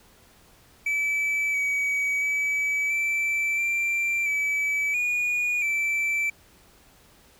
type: tone with pitch steps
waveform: triangle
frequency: 2306 / 2269 / 2290 / 2328 / 2358 / 2296 / 2448 / 2328 Hz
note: D7 / C#7 / D7 / D7 / D7 / D7 / D#7 / D7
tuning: -32 / +40 / -44 / -16 / +6 / -40 / -29 / -16 cents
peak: -21 dBFS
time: 0.86-6.3 s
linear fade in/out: 5 ms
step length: 680 ms
effects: pink hiss -56 dBFS RMS until 7.39 s